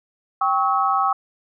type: chord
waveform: sine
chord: C# diminished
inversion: second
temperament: equal with one note detuned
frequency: 784 / 1108.7 / 1287.7 Hz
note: G5 / C#6 / E6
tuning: 0 / 0 / -41 cents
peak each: -21 / -21 / -21 dBFS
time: 0.41-1.13 s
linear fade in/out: 5 ms
effects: none